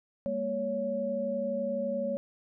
sine tone cluster, 202.7 / 234.5 / 559 Hz, G#3 / A#3 / C#5, -42 / +11 / +14 cents, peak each -37 / -36 / -30 dBFS, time 0.26-2.17 s, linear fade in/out 0 ms, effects none

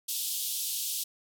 white band-pass noise, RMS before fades -33 dBFS, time 0.08-1.04 s, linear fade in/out 10 ms, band 3000 to 16000 Hz, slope 48 dB/octave, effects none

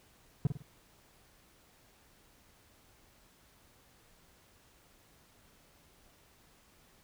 triangle tone with echo, 141 Hz, C#3, 30 cents sharp, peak -21 dBFS, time 0.45-0.47 s, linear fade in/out 2 ms, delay 51 ms, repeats 3, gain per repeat -8 dB, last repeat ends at 0.623 s, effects pink hiss -64 dBFS RMS until 7.03 s

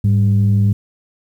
sine tone pair together, 104.3 / 196.9 Hz, G#2 / G3, +8 / +8 cents, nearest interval major seventh, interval 1100 cents, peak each -10 / -17 dBFS, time 0.04-0.73 s, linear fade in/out 5 ms, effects tanh soft clip ceiling -5 dBFS + 8-bit

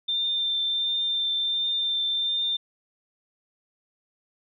sine tone with vibrato, 3584 Hz, A7, 31 cents sharp, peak -23 dBFS, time 0.08-2.57 s, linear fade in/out 10 ms, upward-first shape triangle, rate 1.4 Hz, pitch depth 13 cents each way, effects none

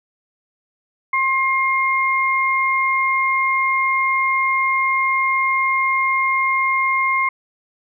sine tone pair together, 1066.7 / 2126 Hz, C6 / C7, +33 / +27 cents, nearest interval octave, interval 1194 cents, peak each -18 dBFS, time 1.13-7.29 s, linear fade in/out 5 ms, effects none

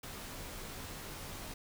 pink noise with comb filter, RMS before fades -45 dBFS, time 0.03-1.54 s, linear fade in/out 5 ms, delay 17 ms, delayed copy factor -0.55, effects none

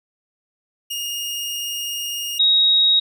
sawtooth / sine tone pair in turn, 2846 / 3785 Hz, F7 / A#7, +32 / +26 cents, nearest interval perfect fourth, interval 494 cents, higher second, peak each -21 / -12 dBFS, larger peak second, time 0.9-2.39 / 2.39-3 s, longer first, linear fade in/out 10 ms, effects none

